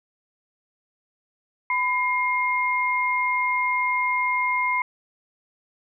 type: tone pair together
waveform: sine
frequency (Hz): 1000 / 2129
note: B5 / C7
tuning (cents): +21 / +30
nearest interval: octave + minor second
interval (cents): 1309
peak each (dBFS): -23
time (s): 1.7-4.82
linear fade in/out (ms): 2
effects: none